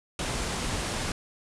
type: low-pass noise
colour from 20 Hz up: pink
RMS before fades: -31 dBFS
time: 0.19-1.12 s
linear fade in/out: 2 ms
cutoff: 10000 Hz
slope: 48 dB/octave
effects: none